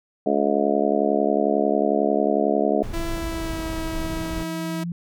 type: harmonic tone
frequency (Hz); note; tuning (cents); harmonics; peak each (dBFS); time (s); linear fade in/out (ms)
71.1; C#2; +45; 3 / 4 / 5 / 6 / 7 / 8 / 9 / 10; -26 / -25 / -27 / -24 / -33 / -28 / -24 / -27; 0.26-2.83; 5
type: tone with exponential growth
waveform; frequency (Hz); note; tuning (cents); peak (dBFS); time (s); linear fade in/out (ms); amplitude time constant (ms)
sine; 171.6; F3; -30; -25; 2.06-4.92; 2; 620
type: noise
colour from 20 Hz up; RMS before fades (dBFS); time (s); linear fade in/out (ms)
brown; -30; 2.83-4.43; 0
type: tone with pitch glide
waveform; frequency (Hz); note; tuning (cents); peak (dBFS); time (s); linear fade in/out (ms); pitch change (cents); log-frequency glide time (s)
sawtooth; 333.7 to 323.1; E4 to E4; +21 to -35; -24; 2.93-4.84; 10; -56; 3.09-3.66
effects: none